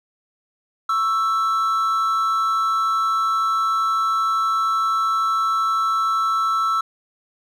triangle tone pair together, 1113 / 1323.6 Hz, C#6 / E6, +7 / +7 cents, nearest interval minor third, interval 300 cents, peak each -25 / -16 dBFS, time 0.89-6.81 s, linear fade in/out 5 ms, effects none

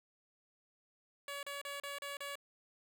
10% pulse tone bursts, 566 Hz, C#5, 36 cents sharp, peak -33 dBFS, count 6, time 1.28-2.355 s, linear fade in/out 2 ms, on 150 ms, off 35 ms, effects none

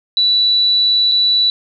sine tone with dropouts, 3951 Hz, B7, in tune, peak -10 dBFS, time 0.17-1.5 s, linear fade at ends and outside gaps 1 ms, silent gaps 1.115-1.119 s, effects none

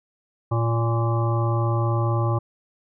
harmonic tone with a mistuned harmonic, 115.5 Hz, A#2, 16 cents flat, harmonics 1 / 3 / 5 / 7 / 9 / 10, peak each -20 / -29 / -31 / -32 / -33 / -32 dBFS, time 0.51-2.39 s, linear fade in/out 10 ms, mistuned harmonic 7, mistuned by +31 cents, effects none

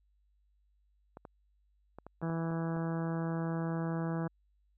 clicks, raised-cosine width 1 ms, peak -32 dBFS, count 8, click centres 1.171 / 1.252 / 1.986 / 2.066 / 2.216 / 2.299 / 2.511 / 2.765 s
harmonic tone, 164.81 Hz, E3, in tune, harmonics 1 / 2 / 3 / 4 / 5 / 6 / 7 / 8 / 9 / 10, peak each -33 / -39 / -43 / -45 / -47 / -49 / -50 / -51 / -52 / -53 dBFS, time 2.22-4.28 s, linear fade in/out 10 ms
effects added 50 Hz sine -68 dBFS peak until 4.77 s

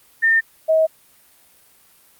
sine tone pair in turn, 1811 / 637.5 Hz, A6 / D#5, +49 / +42 cents, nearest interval octave + tritone, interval 1807 cents, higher first, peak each -12 dBFS, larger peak neither, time 0.22-0.41 / 0.68-0.87 s, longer neither, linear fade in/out 20 ms, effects white hiss -53 dBFS RMS until 2.19 s + Opus 32 kbps

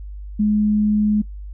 sine tone, 210.6 Hz, G#3, 24 cents sharp, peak -14 dBFS, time 0.39-1.22 s, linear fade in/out 10 ms, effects noise-tail reverb RT60 0.1 s tail -22 dB re dry + added 50 Hz sine -30 dBFS peak until 1.53 s

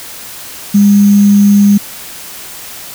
sine tone with sample-and-hold, 202.8 Hz, G#3, 41 cents flat, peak -3 dBFS, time 0.74-1.78 s, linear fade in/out 10 ms, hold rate 6300 Hz, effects white hiss -28 dBFS RMS until 2.94 s

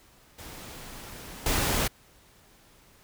pink noise with level steps, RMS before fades -43 / -26 dBFS, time 0.38-1.88 s, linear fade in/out 10 ms, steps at 1.46 s, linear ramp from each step 2 ms, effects pink hiss -58 dBFS RMS until 3.03 s

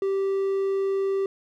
triangle tone, 390 Hz, G4, 9 cents flat, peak -20 dBFS, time 0.02-1.26 s, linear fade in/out 2 ms, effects none

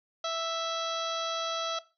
harmonic tone, 659.3 Hz, E5, in tune, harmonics 1 / 2 / 3 / 4 / 5 / 6 / 7 / 8 / 9, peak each -33 / -34 / -48 / -47 / -38 / -39 / -46 / -48 / -44 dBFS, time 0.24-1.79 s, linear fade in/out 5 ms, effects noise-tail reverb RT60 0.3 s tail -18 dB re dry

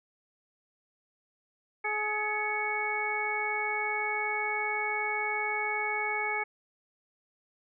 harmonic tone with a mistuned harmonic, 422.7 Hz, G#4, 31 cents sharp, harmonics 1 / 2 / 3 / 4 / 5, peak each -38 / -34 / -39 / -38 / -31 dBFS, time 1.84-6.44 s, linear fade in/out 10 ms, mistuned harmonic 5, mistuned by +82 cents, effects none

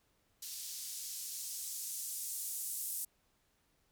violet noise with band-pass filter sweep, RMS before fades -42 dBFS, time 0.42-3.05 s, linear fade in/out 5 ms, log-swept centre 4500 to 9200 Hz, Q 1.1, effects pink hiss -75 dBFS RMS until 3.91 s

